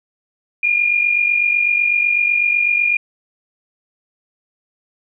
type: tone pair together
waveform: sine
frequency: 2414 / 2462 Hz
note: D7 / D#7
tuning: +47 / -19 cents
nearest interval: unison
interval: 34 cents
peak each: -14 / -20 dBFS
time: 0.63-2.97 s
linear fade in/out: 5 ms
effects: none